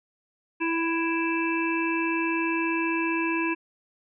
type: harmonic tone with a mistuned harmonic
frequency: 330.5 Hz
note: E4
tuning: 5 cents sharp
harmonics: 1 / 3 / 5 / 7 / 8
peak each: -26 / -31 / -34 / -35 / -30 dBFS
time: 0.6-3.55 s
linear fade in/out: 20 ms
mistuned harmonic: 7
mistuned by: +23 cents
effects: none